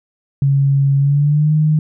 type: tone with pitch glide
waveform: sine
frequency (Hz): 138.59 to 153.78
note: C#3 to D#3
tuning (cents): 0 to -20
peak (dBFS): -10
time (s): 0.42-1.79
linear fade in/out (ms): 2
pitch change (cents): +180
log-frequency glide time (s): 0.98-1.53
effects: none